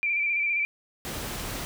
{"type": "tone with vibrato", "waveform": "sine", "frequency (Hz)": 2349, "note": "D7", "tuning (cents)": 0, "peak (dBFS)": -23, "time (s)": [0.03, 0.65], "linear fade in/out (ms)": 0, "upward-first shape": "square", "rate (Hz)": 15, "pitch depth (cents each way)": 30}
{"type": "noise", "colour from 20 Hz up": "pink", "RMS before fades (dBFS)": -34, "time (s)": [1.05, 1.65], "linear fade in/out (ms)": 0}
{"effects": []}